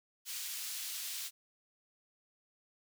pink high-pass noise, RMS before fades -41 dBFS, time 0.25-1.31 s, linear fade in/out 50 ms, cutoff 3500 Hz, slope 12 dB/octave, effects none

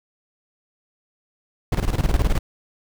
brown noise with tremolo, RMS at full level -17 dBFS, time 1.72-2.39 s, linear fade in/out 5 ms, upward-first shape square, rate 19 Hz, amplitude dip 75%, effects none

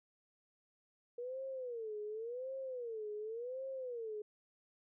sine tone with vibrato, 473.4 Hz, A#4, 27 cents sharp, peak -40 dBFS, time 1.18-4.22 s, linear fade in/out 5 ms, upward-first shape sine, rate 0.9 Hz, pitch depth 210 cents each way, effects none

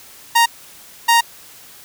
sawtooth tone bursts at uneven times, 932.3 Hz, A#5, in tune, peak -6 dBFS, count 2, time 0.35-0.46 / 1.08-1.21 s, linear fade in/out 10 ms, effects white hiss -42 dBFS RMS until 1.84 s

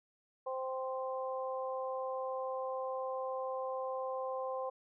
harmonic tone, 261 Hz, C4, 4 cents flat, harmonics 2 / 3 / 4, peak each -37 / -43 / -42 dBFS, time 0.46-4.7 s, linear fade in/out 10 ms, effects none

